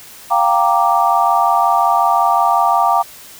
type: chord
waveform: sine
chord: G minor seventh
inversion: third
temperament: equal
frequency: 698.5 / 784 / 932.3 / 1174.7 Hz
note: F5 / G5 / Bb5 / D6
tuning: 0 / 0 / 0 / 0 cents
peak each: -16 dBFS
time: 0.3-3.03 s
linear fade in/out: 20 ms
effects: white hiss -38 dBFS RMS until 3.39 s